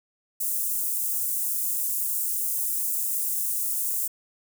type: high-pass noise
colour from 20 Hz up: white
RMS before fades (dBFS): -27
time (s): 0.4-4.08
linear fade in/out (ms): 10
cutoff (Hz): 8100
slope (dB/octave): 24
effects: none